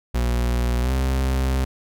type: tone with pitch glide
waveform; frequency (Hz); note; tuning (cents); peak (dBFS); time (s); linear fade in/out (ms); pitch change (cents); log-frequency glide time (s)
40% pulse; 60.1 to 65.54; B1 to C2; -46 to +4; -18; 0.14-1.65; 10; +150; 0.8-0.92
effects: none